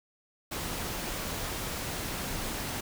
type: noise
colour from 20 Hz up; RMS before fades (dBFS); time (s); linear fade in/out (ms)
pink; -35; 0.51-2.81; 10
effects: none